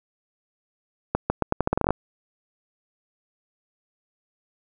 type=accelerating click train; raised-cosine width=1 ms; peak=-6 dBFS; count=13; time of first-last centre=1.15-1.906 s; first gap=150 ms; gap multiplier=0.82; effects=none